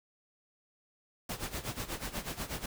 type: noise with tremolo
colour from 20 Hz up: pink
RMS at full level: -36 dBFS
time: 1.29-2.66 s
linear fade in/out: 5 ms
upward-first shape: sine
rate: 8.2 Hz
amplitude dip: 80%
effects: none